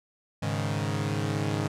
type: chord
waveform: sawtooth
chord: Ab suspended fourth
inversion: none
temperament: equal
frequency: 103.83 / 138.59 / 155.56 Hz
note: Ab2 / Db3 / Eb3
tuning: 0 / 0 / 0 cents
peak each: -26 / -28 / -28 dBFS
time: 0.42-1.68 s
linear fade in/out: 10 ms
effects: low-pass 9000 Hz 12 dB/octave